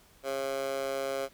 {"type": "tone with high-pass filter", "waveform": "15% pulse", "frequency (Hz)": 135.8, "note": "C#3", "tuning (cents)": -35, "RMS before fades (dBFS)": -33, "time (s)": [0.23, 1.29], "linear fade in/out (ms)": 50, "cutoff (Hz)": 550, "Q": 2.5, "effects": ["pink hiss -60 dBFS RMS until 1.33 s"]}